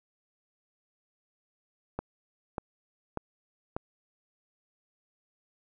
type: click train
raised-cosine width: 1 ms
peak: -18 dBFS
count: 4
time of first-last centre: 1.99-3.765 s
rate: 1.69 Hz
effects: none